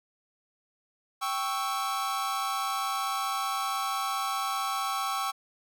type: chord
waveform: 45% pulse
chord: C# diminished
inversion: second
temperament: equal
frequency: 784 / 1108.7 / 1318.5 Hz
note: G5 / C#6 / E6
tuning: 0 / 0 / 0 cents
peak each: -34 / -32 / -33 dBFS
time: 1.21-5.32 s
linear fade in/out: 20 ms
effects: none